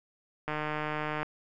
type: click train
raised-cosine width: 0.5 ms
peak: -18 dBFS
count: 115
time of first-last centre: 0.48-1.23 s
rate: 152 Hz
effects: none